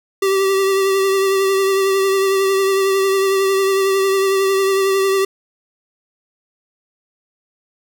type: tone with vibrato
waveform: square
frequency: 388.1 Hz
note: G4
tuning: 17 cents flat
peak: -14 dBFS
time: 0.22-5.25 s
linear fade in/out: 5 ms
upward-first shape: triangle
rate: 11 Hz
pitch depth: 29 cents each way
effects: none